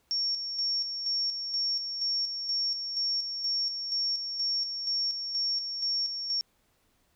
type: tone with tremolo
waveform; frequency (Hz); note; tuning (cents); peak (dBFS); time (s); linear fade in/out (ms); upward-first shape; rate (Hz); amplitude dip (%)
sine; 5500; F8; -27; -26; 0.11-6.41; 0; square; 2.1; 50
effects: pink hiss -70 dBFS RMS until 7.15 s